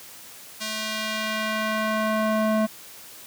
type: tone with band-pass filter sweep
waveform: square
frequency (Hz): 217.2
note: A3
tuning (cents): -22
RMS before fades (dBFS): -25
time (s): 0.6-2.67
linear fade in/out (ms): 20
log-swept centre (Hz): 5000 to 570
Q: 0.78
effects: white hiss -44 dBFS RMS until 3.26 s + high-pass 80 Hz 12 dB/octave